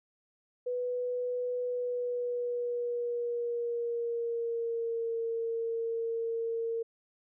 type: tone with pitch glide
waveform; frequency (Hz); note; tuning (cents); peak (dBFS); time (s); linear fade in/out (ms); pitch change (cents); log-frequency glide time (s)
sine; 493.9 to 458.2; B4 to A#4; 0 to -30; -30; 0.66-6.83; 10; -130; 1.61-5.17
effects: none